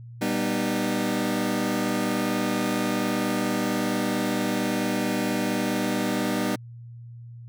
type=chord; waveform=sawtooth; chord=G augmented; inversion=none; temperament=just; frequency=196 / 245 / 306.2 Hz; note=G3 / B3 / D#4; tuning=0 / -14 / -28 cents; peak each=-24 dBFS; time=0.21-6.56 s; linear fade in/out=10 ms; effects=added 118 Hz sine -39 dBFS peak until 7.48 s